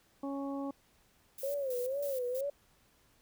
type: harmonic tone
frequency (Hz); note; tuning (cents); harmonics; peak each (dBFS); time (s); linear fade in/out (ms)
277.2; C#4; 0; 1 / 2 / 3 / 4; -36 / -42 / -46 / -48; 0.23-0.71; 5
type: noise with tremolo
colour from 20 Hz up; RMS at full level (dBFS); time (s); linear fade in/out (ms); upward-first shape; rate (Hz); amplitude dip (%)
violet; -45; 1.38-2.41; 5; square; 3.1; 80
type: tone with vibrato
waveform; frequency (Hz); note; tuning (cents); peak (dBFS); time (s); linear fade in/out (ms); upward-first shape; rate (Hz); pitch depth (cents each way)
sine; 530; C5; +22; -32; 1.43-2.5; 5; sine; 2.1; 140
effects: pink hiss -68 dBFS RMS until 3.21 s